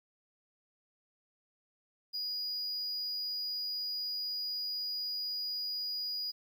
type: tone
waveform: triangle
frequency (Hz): 4902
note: D#8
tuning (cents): -27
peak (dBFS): -33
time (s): 2.13-6.32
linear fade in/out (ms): 20
effects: 11-bit